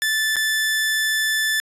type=tone with dropouts; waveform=sawtooth; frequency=1753 Hz; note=A6; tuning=7 cents flat; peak=-15 dBFS; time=0.02-1.6 s; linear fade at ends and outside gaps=0 ms; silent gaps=0.358-0.366 s; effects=resampled to 32000 Hz